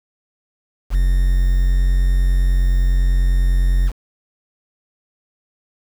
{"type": "tone with quantisation", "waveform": "triangle", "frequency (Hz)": 44.98, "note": "F#1", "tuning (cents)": -48, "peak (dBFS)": -10, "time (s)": [0.9, 3.92], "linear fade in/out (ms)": 50, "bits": 6, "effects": []}